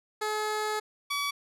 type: tone pair in turn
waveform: 15% pulse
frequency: 426.9 / 1139.7 Hz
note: G#4 / C#6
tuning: +48 / +48 cents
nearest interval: octave + perfect fourth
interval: 1700 cents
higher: second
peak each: -22 dBFS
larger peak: neither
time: 0.21-0.8 / 1.1-1.31 s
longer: first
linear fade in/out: 10 ms
effects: low-pass 12000 Hz 12 dB/octave